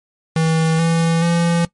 square tone with pitch steps, 161.3 / 165.55 / 169.91 Hz, E3 / E3 / F3, -37 / +8 / -47 cents, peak -14 dBFS, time 0.36-1.65 s, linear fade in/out 2 ms, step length 430 ms, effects noise-tail reverb RT60 0.1 s tail -18 dB re dry + MP3 48 kbps

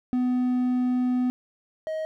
triangle tone pair in turn, 250.2 / 630.5 Hz, B3 / D#5, +23 / +23 cents, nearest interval octave + major third, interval 1600 cents, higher second, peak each -19 / -25 dBFS, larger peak first, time 0.13-1.3 / 1.87-2.05 s, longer first, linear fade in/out 0 ms, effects none

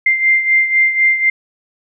sine beating tone pair, 2093 / 2097 Hz, C7 / C7, 0 / +3 cents, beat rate 4 Hz, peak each -11 / -17 dBFS, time 0.06-1.3 s, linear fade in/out 5 ms, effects none

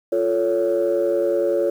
sine chord, F augmented, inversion none, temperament equal with one note detuned, 349.2 / 440 / 560.5 Hz, F4 / A4 / C#5, 0 / 0 / +19 cents, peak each -21 / -22 / -19 dBFS, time 0.12-1.7 s, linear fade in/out 5 ms, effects tanh soft clip ceiling -11 dBFS + 8-bit

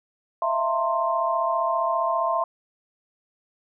sine tone cluster, 640 / 675 / 912 / 1052 Hz, D#5 / E5 / A#5 / C6, +49 / +41 / -38 / +9 cents, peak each -31 / -25 / -29 / -24 dBFS, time 0.42-2.44 s, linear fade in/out 2 ms, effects none

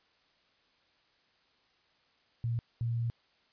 sine tone bursts at uneven times, 117 Hz, A#2, 7 cents sharp, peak -29 dBFS, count 2, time 2.44-2.59 / 2.81-3.1 s, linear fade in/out 0 ms, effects white hiss -69 dBFS RMS until 3.52 s + resampled to 11025 Hz

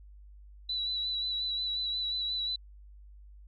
sine tone with vibrato, 3951 Hz, B7, in tune, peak -30 dBFS, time 0.69-2.56 s, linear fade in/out 5 ms, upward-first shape sine, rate 5.6 Hz, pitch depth 29 cents each way, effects added 50 Hz sine -49 dBFS peak until 3.47 s

